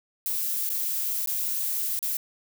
violet noise with dropouts, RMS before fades -28 dBFS, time 0.26-2.17 s, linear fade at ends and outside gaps 1 ms, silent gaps 0.692-0.7 / 1.26-1.273 / 1.991-2.027 s, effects none

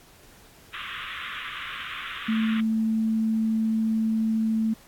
pink band-pass noise, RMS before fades -36 dBFS, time 0.73-2.61 s, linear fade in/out 10 ms, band 1100 to 3600 Hz, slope 96 dB/octave
sine tone, 221.5 Hz, A3, 12 cents sharp, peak -21 dBFS, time 2.28-4.74 s, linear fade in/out 10 ms
effects pink hiss -53 dBFS RMS until 4.87 s + AAC 64 kbps

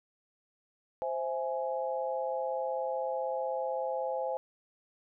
sine chord, C augmented, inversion none, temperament equal with one note detuned, 523.3 / 659.3 / 834.5 Hz, C5 / E5 / G#5, 0 / 0 / +8 cents, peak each -33 / -37 / -36 dBFS, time 1.02-4.37 s, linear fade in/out 0 ms, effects none

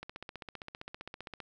click train, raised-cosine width 0.3 ms, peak -26 dBFS, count 22, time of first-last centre 0.03-1.403 s, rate 15.3 Hz, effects none

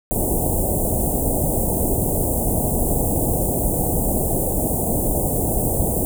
pink band-stop noise, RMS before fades -20 dBFS, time 0.11-6.05 s, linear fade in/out 0 ms, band 780 to 8200 Hz, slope 48 dB/octave, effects none

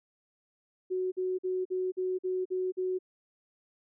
sine tone bursts, 370 Hz, F#4, in tune, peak -28 dBFS, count 8, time 0.9-2.989 s, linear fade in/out 20 ms, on 220 ms, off 47 ms, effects none

